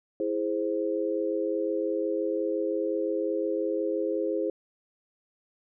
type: chord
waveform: sine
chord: E augmented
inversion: none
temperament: equal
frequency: 329.6 / 415.3 / 523.3 Hz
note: E4 / G#4 / B#4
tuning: 0 / 0 / 0 cents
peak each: -30 dBFS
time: 0.2-4.5 s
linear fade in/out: 2 ms
effects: none